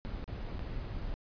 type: noise with dropouts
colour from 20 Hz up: brown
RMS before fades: -38 dBFS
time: 0.05-1.14 s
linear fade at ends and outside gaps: 0 ms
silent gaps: 0.241-0.278 / 0.585-0.593 s
effects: resampled to 11025 Hz